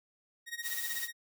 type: tone with tremolo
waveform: sawtooth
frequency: 1876 Hz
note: A#6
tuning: 11 cents sharp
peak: -31 dBFS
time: 0.46-1.13 s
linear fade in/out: 50 ms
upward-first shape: sine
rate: 16 Hz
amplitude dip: 90%
type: noise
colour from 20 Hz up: blue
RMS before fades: -38 dBFS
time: 0.62-1.09 s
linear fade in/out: 50 ms
effects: none